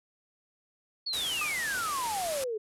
sine exponential sweep, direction down, 4514 to 415.3 Hz, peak -30 dBFS, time 1.06-2.58 s, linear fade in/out 10 ms
white low-pass noise, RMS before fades -38 dBFS, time 1.13-2.44 s, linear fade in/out 2 ms, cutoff 12000 Hz, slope 48 dB/octave
sine tone with exponential decay, 1211 Hz, D#6, 47 cents flat, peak -30 dBFS, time 1.41-1.62 s, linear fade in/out 5 ms, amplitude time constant 45 ms
effects none

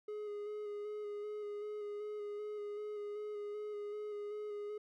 triangle tone with vibrato, 417.3 Hz, G#4, 8 cents sharp, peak -38 dBFS, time 0.08-4.78 s, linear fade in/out 5 ms, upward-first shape square, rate 2.6 Hz, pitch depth 17 cents each way, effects none

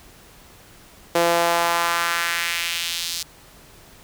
sawtooth tone with high-pass filter sweep, 170.3 Hz, F3, 43 cents flat, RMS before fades -22 dBFS, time 1.15-3.23 s, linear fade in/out 5 ms, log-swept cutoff 480 to 4700 Hz, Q 1.7, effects pink hiss -48 dBFS RMS until 4.03 s

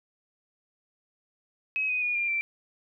sine tone with pitch steps, 2550 / 2498 / 2446 / 2396 / 2346 Hz, D#7 / D#7 / D#7 / D7 / D7, +42 / +6 / -30 / +34 / -2 cents, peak -25 dBFS, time 1.76-2.41 s, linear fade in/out 0 ms, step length 130 ms, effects none

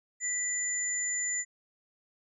sine tone pair together, 1975.5 / 7040 Hz, B6 / A8, 0 / 0 cents, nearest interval octave + minor seventh, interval 2200 cents, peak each -35 / -30 dBFS, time 0.2-1.45 s, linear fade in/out 50 ms, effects none

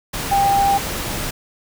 sine tone in noise, 795 Hz, G5, 24 cents sharp, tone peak -13 dBFS, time 0.31-0.78 s, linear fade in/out 10 ms, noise pink, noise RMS -25 dBFS, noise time 0.13-1.31 s, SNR +9 dB, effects none

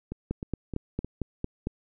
two click trains, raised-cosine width 3 ms, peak -16 / -21 dBFS, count 7 / 4, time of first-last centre 0.31-1.671 / 0.12-1.046 s, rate 4.41 / 3.24 Hz, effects none

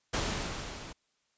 pink noise with level ramp, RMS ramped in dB -30 to -45 dBFS, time 0.13-0.93 s, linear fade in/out 10 ms, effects white hiss -75 dBFS RMS until 1.37 s + resampled to 16000 Hz

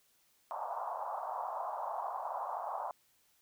pink band-pass noise, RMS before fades -39 dBFS, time 0.51-2.91 s, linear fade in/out 0 ms, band 660 to 1100 Hz, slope 48 dB/octave, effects white hiss -71 dBFS RMS until 3.41 s

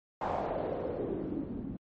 white noise with low-pass filter sweep, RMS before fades -35 dBFS, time 0.21-1.77 s, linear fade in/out 5 ms, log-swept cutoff 850 to 220 Hz, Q 3.4, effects MP3 32 kbps

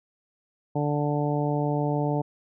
harmonic tone, 146.83 Hz, D3, in tune, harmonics 1 / 2 / 3 / 4 / 5 / 6, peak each -26 / -29 / -31 / -32 / -33 / -34 dBFS, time 0.75-2.22 s, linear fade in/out 10 ms, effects none

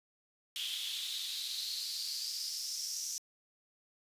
pink noise with high-pass filter sweep, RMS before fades -39 dBFS, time 0.56-3.18 s, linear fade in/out 0 ms, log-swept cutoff 3200 to 5900 Hz, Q 6.3, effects resampled to 32000 Hz

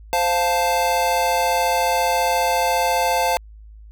square chord, F major, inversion second, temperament equal with one note detuned, 521.1 / 698.5 / 880 Hz, C5 / F5 / A5, -7 / 0 / 0 cents, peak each -24 / -22 / -21 dBFS, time 0.13-3.37 s, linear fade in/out 0 ms, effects added 53 Hz sine -39 dBFS peak until 3.91 s

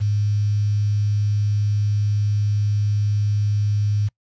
sine tone with quantisation, 103.7 Hz, G#2, 2 cents flat, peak -17 dBFS, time 0-4.09 s, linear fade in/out 20 ms, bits 7, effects noise-tail reverb RT60 0.1 s tail -24 dB re dry + resampled to 16000 Hz

